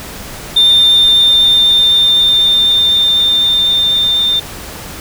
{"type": "tone with level ramp", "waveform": "sine", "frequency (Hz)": 3604, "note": "A7", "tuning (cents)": 41, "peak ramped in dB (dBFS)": [-3, -9], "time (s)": [0.56, 4.4], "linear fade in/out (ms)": 10, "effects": ["tanh soft clip ceiling -2 dBFS", "pink hiss -28 dBFS RMS until 5 s"]}